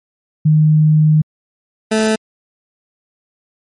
sine / 20% pulse tone pair in turn, 154.2 / 218.5 Hz, D#3 / A3, -15 / -12 cents, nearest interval tritone, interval 603 cents, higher second, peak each -7 dBFS, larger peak neither, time 0.45-1.22 / 1.91-2.16 s, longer first, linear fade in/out 10 ms, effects MP3 48 kbps

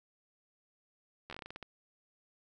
slowing click train, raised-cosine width 0.3 ms, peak -28 dBFS, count 11, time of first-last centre 1.3-1.627 s, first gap 12 ms, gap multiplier 1.21, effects none

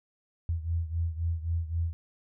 sine beating tone pair, 82.41 / 86.21 Hz, E2 / F2, 0 / -22 cents, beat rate 3.8 Hz, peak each -29 / -33 dBFS, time 0.49-1.93 s, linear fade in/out 0 ms, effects none

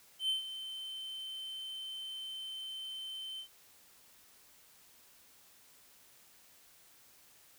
triangle tone with ADSR envelope, 3085 Hz, G7, 28 cents flat, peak -27 dBFS, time 0.19-3.48 s, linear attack 99 ms, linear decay 130 ms, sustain -12 dB, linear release 89 ms, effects white hiss -62 dBFS RMS until 7.58 s

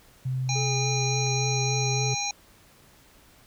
sine tone with pitch glide, 129.5 to 127.79 Hz, C3 to C3, -17 to -40 cents, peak -25 dBFS, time 0.25-2.15 s, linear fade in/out 10 ms, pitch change -23 cents, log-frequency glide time 0.4-0.97 s
harmonic tone, 810 Hz, G#5, 43 cents flat, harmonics 1 / 3 / 5 / 7 / 8, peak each -33 / -33 / -33 / -33 / -33 dBFS, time 0.49-2.31 s, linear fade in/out 2 ms
triangle tone with vibrato, 419.5 Hz, G#4, 17 cents sharp, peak -31 dBFS, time 0.55-2.14 s, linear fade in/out 10 ms, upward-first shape triangle, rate 3.5 Hz, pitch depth 39 cents each way
clicks, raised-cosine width 0.5 ms, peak -41 / -34 dBFS, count 2, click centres 1.075 / 1.267 s
effects pink hiss -56 dBFS RMS until 3.46 s

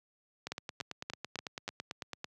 two click trains, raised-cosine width 0.2 ms, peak -19 / -21 dBFS, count 5 / 17, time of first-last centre 0.52-1.679 / 0.47-2.244 s, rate 3.45 / 9.02 Hz, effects high-pass 100 Hz 12 dB/octave

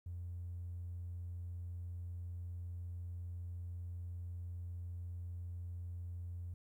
triangle tone, 87.31 Hz, F2, in tune, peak -38 dBFS, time 0.06-6.54 s, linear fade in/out 5 ms, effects tanh soft clip ceiling -39 dBFS + 13-bit

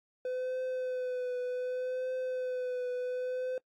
triangle tone with vibrato, 505 Hz, B4, 39 cents sharp, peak -30 dBFS, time 0.25-3.58 s, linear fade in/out 2 ms, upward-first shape triangle, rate 0.66 Hz, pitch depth 30 cents each way, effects noise-tail reverb RT60 0.1 s tail -25 dB re dry + AAC 64 kbps

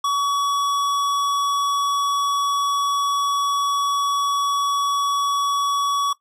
sine tone with tanh clipping, 1131 Hz, C#6, 34 cents sharp, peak -20 dBFS, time 0.04-6.13 s, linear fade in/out 5 ms, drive 16 dB, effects noise-tail reverb RT60 0.1 s tail -18 dB re dry

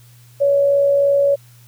sine tone with amplitude modulation, 563 Hz, C#5, 27 cents sharp, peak -10 dBFS, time 0.4-1.36 s, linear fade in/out 20 ms, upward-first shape sine, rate 63.2 Hz, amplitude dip 30%, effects added 120 Hz sine -44 dBFS peak until 1.67 s + white hiss -52 dBFS RMS until 1.67 s

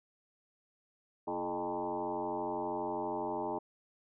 sine tone with frequency modulation, 612 Hz, D#5, 29 cents flat, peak -33 dBFS, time 1.27-3.59 s, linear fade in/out 10 ms, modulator 92.4 Hz, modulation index 3.8, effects none

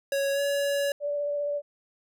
square tone with pitch glide, 554.4 to 565.4 Hz, C#5 to C#5, 0 to +34 cents, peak -25 dBFS, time 0.12-0.92 s, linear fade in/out 2 ms, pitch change +34 cents, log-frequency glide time 0.33-0.4 s
sine tone with vibrato, 580 Hz, D5, 22 cents flat, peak -26 dBFS, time 1-1.62 s, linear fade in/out 50 ms, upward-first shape sine, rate 15 Hz, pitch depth 13 cents each way
effects none

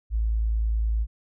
sine tone, 54.9 Hz, A1, 3 cents flat, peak -21 dBFS, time 0.1-1.07 s, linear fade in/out 50 ms, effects none

